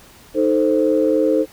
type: chord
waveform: sine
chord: A diminished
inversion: second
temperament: equal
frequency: 311.1 / 440 / 523.3 Hz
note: Eb4 / A4 / C5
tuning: 0 / 0 / 0 cents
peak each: -17 / -18 / -17 dBFS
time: 0.34-1.46 s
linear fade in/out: 50 ms
effects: tanh soft clip ceiling -4 dBFS + pink hiss -46 dBFS RMS until 1.52 s

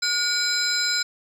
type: tone cluster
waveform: sine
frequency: 1441 / 2278 / 4055 / 5060 / 7350 Hz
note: F#6 / C#7 / B7 / D#8 / A#8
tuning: -46 / +47 / +45 / +28 / -25 cents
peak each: -25 / -30 / -25 / -24 / -29 dBFS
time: 0.02-1.03 s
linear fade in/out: 10 ms
effects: tanh soft clip ceiling -15 dBFS + 9-bit

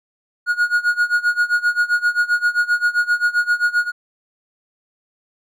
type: tone with tremolo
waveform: triangle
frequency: 1442 Hz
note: F#6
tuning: 45 cents flat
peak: -10 dBFS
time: 0.46-3.92 s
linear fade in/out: 50 ms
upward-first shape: sine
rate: 7.6 Hz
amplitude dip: 90%
effects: none

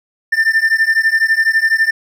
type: beating tone pair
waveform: triangle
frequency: 1784 / 1796 Hz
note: A6 / A6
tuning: +23 / +35 cents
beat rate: 12 Hz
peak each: -12 dBFS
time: 0.32-1.91 s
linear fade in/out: 10 ms
effects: none

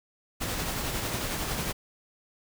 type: noise with tremolo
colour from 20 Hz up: pink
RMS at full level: -30 dBFS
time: 0.4-1.73 s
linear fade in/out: 20 ms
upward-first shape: triangle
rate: 11 Hz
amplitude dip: 35%
effects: none

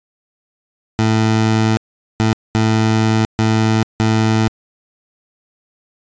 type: tone bursts at uneven times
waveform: 20% pulse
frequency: 110.4 Hz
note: A2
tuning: 6 cents sharp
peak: -7 dBFS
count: 5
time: 0.99-1.77 / 2.2-2.33 / 2.55-3.25 / 3.39-3.83 / 4-4.48 s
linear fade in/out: 0 ms
effects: resampled to 16000 Hz

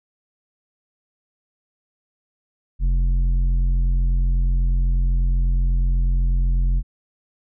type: tone with tanh clipping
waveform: triangle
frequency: 44.08 Hz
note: F1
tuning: 17 cents sharp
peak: -17 dBFS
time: 2.79-6.83 s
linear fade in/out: 50 ms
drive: 12 dB
effects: none

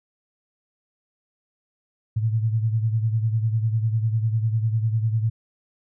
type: beating tone pair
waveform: sine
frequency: 110 / 120 Hz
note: A2 / B2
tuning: 0 / -49 cents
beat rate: 10 Hz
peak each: -20 / -27 dBFS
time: 2.16-5.3 s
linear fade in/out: 10 ms
effects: none

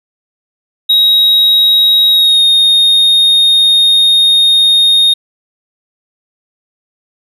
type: tone with pitch glide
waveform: triangle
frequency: 3805 to 3701 Hz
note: A#7 to A#7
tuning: +35 to -13 cents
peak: -4 dBFS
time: 0.89-5.14 s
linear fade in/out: 10 ms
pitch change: -48 cents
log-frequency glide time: 2.1-2.43 s
effects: none

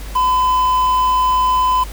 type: tone with quantisation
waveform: triangle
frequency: 1012 Hz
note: B5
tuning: 42 cents sharp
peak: -10 dBFS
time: 0.15-1.84 s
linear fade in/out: 10 ms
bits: 5
effects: added 50 Hz sine -27 dBFS peak until 1.92 s + pink hiss -36 dBFS RMS until 1.92 s

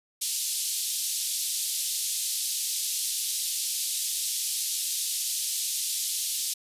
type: band-pass noise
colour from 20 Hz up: white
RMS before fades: -30 dBFS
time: 0.21-6.54 s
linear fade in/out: 10 ms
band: 3400 to 12000 Hz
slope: 24 dB/octave
effects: resampled to 32000 Hz

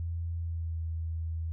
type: tone with pitch glide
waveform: sine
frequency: 84 to 81.61 Hz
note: E2 to E2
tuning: +33 to -17 cents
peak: -31 dBFS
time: 0-1.52 s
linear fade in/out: 0 ms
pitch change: -50 cents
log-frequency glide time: 0.38-0.79 s
effects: none

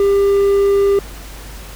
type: tone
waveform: triangle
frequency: 398.5 Hz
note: G4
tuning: 28 cents sharp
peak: -8 dBFS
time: 0-0.99 s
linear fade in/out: 2 ms
effects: added 50 Hz sine -32 dBFS peak until 1.75 s + pink hiss -36 dBFS RMS until 1.75 s

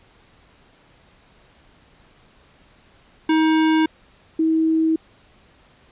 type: tone pair in turn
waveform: square / sine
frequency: 316.4 / 320.8 Hz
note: D#4 / E4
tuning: +29 / -47 cents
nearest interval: unison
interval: 24 cents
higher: second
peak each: -15 dBFS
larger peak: neither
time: 3.29-3.86 / 4.39-4.96 s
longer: neither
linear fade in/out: 5 ms
effects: pink hiss -54 dBFS RMS until 5.91 s + resampled to 8000 Hz

